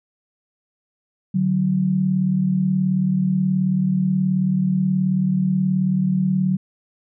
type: tone pair together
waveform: sine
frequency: 148.58 / 187.2 Hz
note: D3 / F#3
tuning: +20 / +20 cents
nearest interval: major third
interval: 400 cents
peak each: -23 / -17 dBFS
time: 1.34-6.57 s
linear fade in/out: 10 ms
effects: none